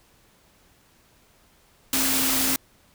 sine tone in noise, 265.6 Hz, C4, 26 cents sharp, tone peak -29 dBFS, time 1.93-2.56 s, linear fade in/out 2 ms, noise white, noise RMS -23 dBFS, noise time 1.93-2.56 s, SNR -9 dB, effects pink hiss -59 dBFS RMS until 2.94 s

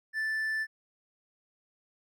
triangle tone, 1760 Hz, A6, in tune, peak -27 dBFS, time 0.13-0.67 s, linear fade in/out 50 ms, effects none

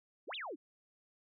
sine exponential two-way sweep, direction up then down, 250 to 3951 to 251.9 Hz, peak -40 dBFS, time 0.27-0.56 s, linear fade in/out 20 ms, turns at 0.35 s, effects none

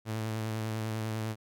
sawtooth tone with vibrato, 110 Hz, A2, in tune, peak -28 dBFS, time 0.05-1.36 s, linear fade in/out 50 ms, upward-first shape triangle, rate 10 Hz, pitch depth 36 cents each way, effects none

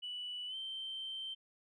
sine tone with pitch glide, 2960 to 3118 Hz, F#7 to G7, 0 to -10 cents, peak -39 dBFS, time 0.02-1.35 s, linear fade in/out 20 ms, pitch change +90 cents, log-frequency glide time 0.47-0.56 s, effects tanh soft clip ceiling -35 dBFS

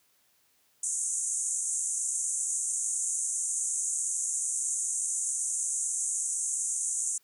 pink band-pass noise, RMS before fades -31 dBFS, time 0.83-7.18 s, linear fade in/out 5 ms, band 6400 to 9700 Hz, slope 96 dB/octave, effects white hiss -68 dBFS RMS until 7.23 s + high-pass 60 Hz 12 dB/octave

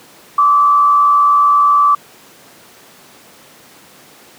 sine tone with frequency modulation, 1158 Hz, D6, 25 cents flat, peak -7 dBFS, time 0.38-1.95 s, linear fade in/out 5 ms, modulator 92.6 Hz, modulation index 0.49, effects pink hiss -42 dBFS RMS until 4.38 s + high-pass 200 Hz 12 dB/octave

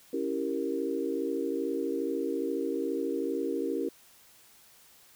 sine chord, C# diminished seventh, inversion none, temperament equal, 277.2 / 329.6 / 392 / 466.2 Hz, C#4 / E4 / G4 / Bb4, 0 / 0 / 0 / 0 cents, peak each -34 dBFS, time 0.13-3.89 s, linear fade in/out 5 ms, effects white hiss -58 dBFS RMS until 5.15 s

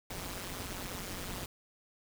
pink noise with amplitude modulation, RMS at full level -37 dBFS, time 0.1-1.46 s, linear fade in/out 5 ms, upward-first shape sine, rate 185 Hz, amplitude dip 90%, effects none

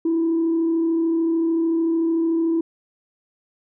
sine tone with frequency modulation, 329.6 Hz, E4, in tune, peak -16 dBFS, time 0.05-2.61 s, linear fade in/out 5 ms, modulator 33.5 Hz, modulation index 0.23, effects tanh soft clip ceiling -14 dBFS

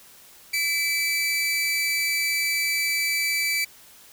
sawtooth tone pair together, 2005 / 2313 Hz, B6 / D7, +26 / -27 cents, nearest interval major second, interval 247 cents, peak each -30 / -19 dBFS, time 0.53-3.65 s, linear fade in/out 10 ms, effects white hiss -50 dBFS RMS until 4.12 s

